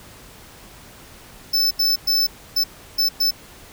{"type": "tone bursts at uneven times", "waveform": "square", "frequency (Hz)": 5274, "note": "E8", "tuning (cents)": 0, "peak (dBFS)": -16, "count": 6, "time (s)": [[1.53, 1.71], [1.79, 1.96], [2.07, 2.27], [2.56, 2.64], [2.98, 3.09], [3.2, 3.31]], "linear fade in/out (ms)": 10, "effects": ["pink hiss -44 dBFS RMS until 3.72 s"]}